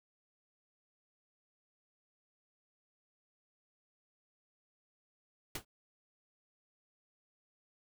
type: noise with exponential decay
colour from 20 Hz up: pink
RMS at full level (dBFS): -33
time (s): 5.55-5.65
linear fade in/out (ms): 5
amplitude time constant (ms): 20
effects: none